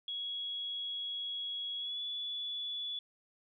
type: tone with pitch glide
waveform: sine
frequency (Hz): 3334 to 3432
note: G#7 to A7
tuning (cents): +6 to -44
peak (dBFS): -36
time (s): 0.08-2.99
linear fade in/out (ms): 2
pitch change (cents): +50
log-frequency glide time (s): 1.78-2
effects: 13-bit